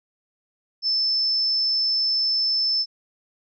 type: tone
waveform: sine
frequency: 5274 Hz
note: E8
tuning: in tune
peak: -19 dBFS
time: 0.82-2.86 s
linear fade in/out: 50 ms
effects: none